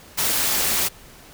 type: noise with amplitude modulation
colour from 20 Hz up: white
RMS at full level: -18 dBFS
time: 0.17-0.89 s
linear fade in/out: 20 ms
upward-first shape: sine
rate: 226 Hz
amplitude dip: 70%
effects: pink hiss -46 dBFS RMS until 1.33 s